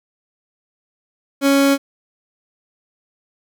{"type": "tone", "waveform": "30% pulse", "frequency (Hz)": 277.2, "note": "C#4", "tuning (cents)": 0, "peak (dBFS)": -9, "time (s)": [1.41, 1.78], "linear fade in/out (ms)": 50, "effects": []}